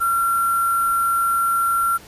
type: tone with sample-and-hold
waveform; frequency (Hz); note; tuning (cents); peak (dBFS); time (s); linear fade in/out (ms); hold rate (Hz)
sine; 1367; F6; -37; -16; 0-1.98; 20; 11025
effects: pink hiss -44 dBFS RMS until 2.07 s + resampled to 32000 Hz